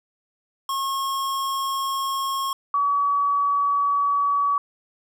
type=tone pair in turn; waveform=square / sine; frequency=1085 / 1137.4 Hz; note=C#6 / C#6; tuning=-37 / +44 cents; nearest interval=minor second; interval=81 cents; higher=second; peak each=-24 / -18 dBFS; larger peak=second; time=0.69-2.53 / 2.74-4.58 s; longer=neither; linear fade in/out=2 ms; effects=none